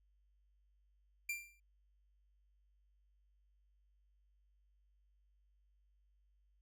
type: tone with exponential decay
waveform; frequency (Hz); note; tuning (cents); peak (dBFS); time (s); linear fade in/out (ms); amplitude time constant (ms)
45% pulse; 2371; D7; +16; -35; 1.29-1.6; 5; 66
effects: added 50 Hz sine -70 dBFS peak until 6.61 s